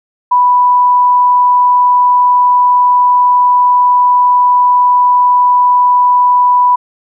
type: tone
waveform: sine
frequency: 987.8 Hz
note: B5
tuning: in tune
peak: -5 dBFS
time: 0.31-6.76 s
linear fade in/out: 10 ms
effects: none